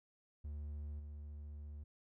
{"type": "tone with level steps", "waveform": "triangle", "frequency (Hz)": 73.8, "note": "D2", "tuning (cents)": 9, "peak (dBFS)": [-40, -44], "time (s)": [0.44, 1.84], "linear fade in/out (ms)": 10, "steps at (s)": 0.99, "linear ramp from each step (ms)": 10, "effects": []}